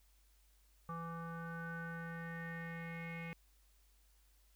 square tone with low-pass filter sweep, 166.7 Hz, E3, 20 cents sharp, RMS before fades -45 dBFS, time 0.89-3.33 s, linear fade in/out 0 ms, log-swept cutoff 1200 to 2300 Hz, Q 8.2, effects added 50 Hz sine -67 dBFS peak until 4.55 s + white hiss -74 dBFS RMS until 4.55 s

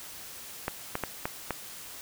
clicks, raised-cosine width 0.5 ms, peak -14 dBFS, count 5, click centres 0.681 / 0.954 / 1.037 / 1.255 / 1.507 s, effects white hiss -44 dBFS RMS until 2.01 s

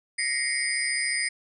sine tone cluster, 1875 / 2077 / 2211 / 4948 / 8880 Hz, A#6 / C7 / C#7 / D#8 / C#9, +10 / -13 / -5 / -10 / +2 cents, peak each -31 dBFS, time 0.18-1.29 s, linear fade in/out 10 ms, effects none

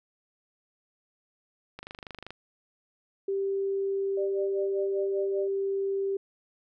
click train, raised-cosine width 0.3 ms, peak -24 dBFS, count 14, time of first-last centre 1.79-2.306 s, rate 25.2 Hz
sine tone, 392 Hz, G4, in tune, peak -26 dBFS, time 3.28-6.17 s, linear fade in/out 5 ms
sine tone with tremolo, 595 Hz, D5, 22 cents sharp, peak -30 dBFS, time 4.17-5.48 s, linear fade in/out 5 ms, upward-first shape sine, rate 5.1 Hz, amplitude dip 90%
effects none

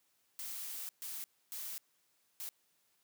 blue noise bursts at uneven times, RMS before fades -43 dBFS, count 4, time 0.39-0.89 / 1.02-1.24 / 1.52-1.78 / 2.4-2.49 s, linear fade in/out 0 ms, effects white hiss -75 dBFS RMS until 3.03 s + high-pass 100 Hz 12 dB/octave

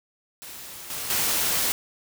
white noise with level steps, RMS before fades -40 / -32 / -24 dBFS, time 0.42-1.72 s, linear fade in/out 0 ms, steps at 0.9 / 1.1 s, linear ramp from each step 2 ms, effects none

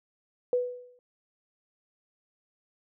sine tone with exponential decay, 493.9 Hz, B4, in tune, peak -20 dBFS, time 0.53-0.99 s, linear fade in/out 1 ms, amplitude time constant 100 ms, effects none

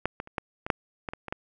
clicks, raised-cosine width 0.5 ms, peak -10 / -18 / -30 / -13 / -18 / -6 / -17 / -20 / -22 / -15 dBFS, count 10, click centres 0.056 / 0.201 / 0.274 / 0.382 / 0.665 / 0.702 / 1.088 / 1.135 / 1.283 / 1.325 s, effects none

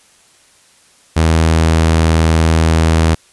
sawtooth tone, 80.9 Hz, E2, 32 cents flat, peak -5 dBFS, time 1.16-3.15 s, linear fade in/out 10 ms, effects white hiss -49 dBFS RMS until 3.32 s + resampled to 24000 Hz

